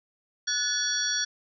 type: tone cluster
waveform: sine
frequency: 1480 / 1719 / 3403 / 4470 / 5700 Hz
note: F#6 / A6 / G#7 / C#8 / F8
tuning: 0 / -41 / +41 / +14 / +34 cents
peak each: -33 / -34 / -33 / -30 / -29 dBFS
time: 0.47-1.25 s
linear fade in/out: 10 ms
effects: none